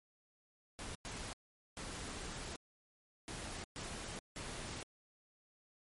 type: noise bursts at uneven times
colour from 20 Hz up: pink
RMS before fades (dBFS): -45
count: 6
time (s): 0.79-0.95 / 1.05-1.33 / 1.77-2.56 / 3.28-3.64 / 3.76-4.19 / 4.36-4.83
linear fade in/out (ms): 0
effects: MP3 48 kbps